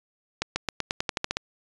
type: accelerating click train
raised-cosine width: 0.2 ms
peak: -8 dBFS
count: 11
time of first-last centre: 0.42-1.37 s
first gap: 140 ms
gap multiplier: 0.91
effects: resampled to 22050 Hz